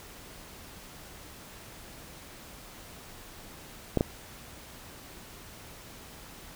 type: clicks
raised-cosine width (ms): 2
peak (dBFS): -10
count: 2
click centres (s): 3.973 / 4.009
effects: pink hiss -48 dBFS RMS until 6.55 s